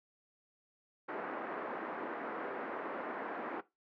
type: band-pass noise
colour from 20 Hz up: pink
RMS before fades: -41 dBFS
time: 1.08-3.61 s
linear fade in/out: 10 ms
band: 280 to 1700 Hz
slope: 24 dB/octave
effects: noise-tail reverb RT60 0.2 s tail -17 dB re dry